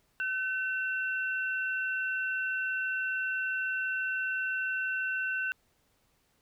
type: tone pair together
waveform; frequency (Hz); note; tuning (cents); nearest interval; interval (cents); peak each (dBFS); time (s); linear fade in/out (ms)
sine; 1522.6 / 2713; F#6 / E7; +49 / +49; minor seventh; 1000; -30 / -36; 0.2-5.52; 0
effects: pink hiss -71 dBFS RMS until 6.41 s